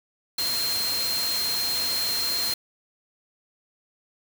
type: tone in noise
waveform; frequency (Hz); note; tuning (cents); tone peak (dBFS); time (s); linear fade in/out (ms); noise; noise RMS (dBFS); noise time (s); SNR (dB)
sine; 4186; C8; 0; -25; 0.38-2.54; 5; white; -30; 0.38-2.54; +2
effects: none